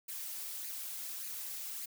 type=noise with flanger; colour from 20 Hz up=blue; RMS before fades=-42 dBFS; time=0.08-1.86 s; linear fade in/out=10 ms; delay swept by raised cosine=0.43 to 3.83 ms; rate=1.7 Hz; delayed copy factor=+0.5; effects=none